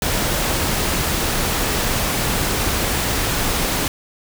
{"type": "noise", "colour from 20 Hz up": "pink", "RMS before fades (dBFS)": -20, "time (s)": [0.02, 3.88], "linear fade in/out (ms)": 2, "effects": []}